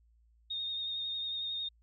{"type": "tone with vibrato", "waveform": "sine", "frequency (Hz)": 3692, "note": "A#7", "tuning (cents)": -17, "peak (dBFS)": -34, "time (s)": [0.5, 1.69], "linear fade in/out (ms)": 10, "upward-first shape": "sine", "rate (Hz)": 11, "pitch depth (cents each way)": 22, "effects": ["added 57 Hz sine -63 dBFS peak until 1.82 s"]}